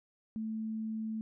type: tone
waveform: sine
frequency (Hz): 220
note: A3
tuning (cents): 0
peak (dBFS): -34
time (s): 0.36-1.21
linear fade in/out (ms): 0
effects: none